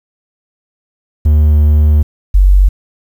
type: tone pair in turn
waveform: triangle / sine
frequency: 75.2 / 47.37 Hz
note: D2 / F#1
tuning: +42 / +41 cents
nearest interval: minor sixth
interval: 801 cents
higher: first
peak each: -3 dBFS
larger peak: neither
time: 1.25-2.03 / 2.34-2.69 s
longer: first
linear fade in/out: 10 ms
effects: 7-bit